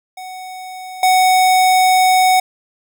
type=tone with level steps; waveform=square; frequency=744 Hz; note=F#5; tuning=9 cents sharp; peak=-29 / -10 dBFS; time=0.17-2.4 s; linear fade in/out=5 ms; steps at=1.03 s; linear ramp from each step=2 ms; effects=none